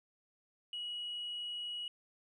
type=tone; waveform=sine; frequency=2912 Hz; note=F#7; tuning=28 cents flat; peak=-37 dBFS; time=0.73-1.88 s; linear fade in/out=2 ms; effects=tanh soft clip ceiling -35 dBFS